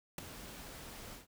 pink noise with ADSR envelope, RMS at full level -36 dBFS, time 0.18-1.27 s, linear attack 4 ms, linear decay 8 ms, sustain -13 dB, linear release 130 ms, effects none

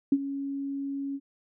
sine tone with ADSR envelope, 277.2 Hz, C#4, in tune, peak -16 dBFS, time 0.12-1.2 s, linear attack 4 ms, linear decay 48 ms, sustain -14 dB, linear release 49 ms, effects none

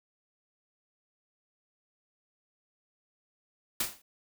white noise with exponential decay, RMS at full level -26 dBFS, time 3.8-4.02 s, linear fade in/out 5 ms, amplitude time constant 47 ms, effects none

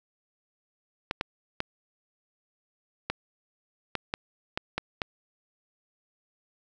clicks, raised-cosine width 0.3 ms, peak -12 dBFS, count 9, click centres 1.111 / 1.211 / 1.604 / 3.1 / 3.953 / 4.139 / 4.575 / 4.78 / 5.018 s, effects none

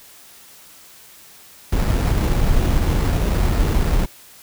brown noise with sample-and-hold, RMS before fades -17 dBFS, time 1.72-4.06 s, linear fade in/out 10 ms, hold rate 3150 Hz, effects white hiss -45 dBFS RMS until 4.42 s

